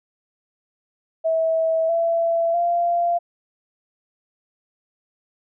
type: tone with pitch steps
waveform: sine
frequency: 649 / 669.6 / 690.8 Hz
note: E5 / E5 / F5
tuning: -27 / +27 / -19 cents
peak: -17 dBFS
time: 1.24-3.19 s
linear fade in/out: 20 ms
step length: 650 ms
effects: none